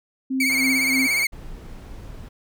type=tone with tremolo; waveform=sine; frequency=263.4 Hz; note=C4; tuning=12 cents sharp; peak=-20 dBFS; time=0.3-1.07 s; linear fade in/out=10 ms; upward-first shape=sine; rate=3.2 Hz; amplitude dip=65%
type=tone with vibrato; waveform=40% pulse; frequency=2217 Hz; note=C#7; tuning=in tune; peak=-18 dBFS; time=0.4-1.27 s; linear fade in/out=5 ms; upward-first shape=triangle; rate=17 Hz; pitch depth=90 cents each way
type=click train; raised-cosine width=0.5 ms; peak=-23 dBFS; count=93; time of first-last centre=0.5-1.236 s; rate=125 Hz
type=noise; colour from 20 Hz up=brown; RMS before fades=-37 dBFS; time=1.32-2.29 s; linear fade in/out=10 ms
effects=none